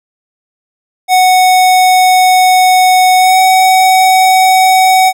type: tone with pitch glide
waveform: square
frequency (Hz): 740 to 750.8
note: F#5 to F#5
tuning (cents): 0 to +25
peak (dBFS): -5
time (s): 1.08-5.13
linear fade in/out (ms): 50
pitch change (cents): +25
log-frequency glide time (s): 3.18-3.38
effects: none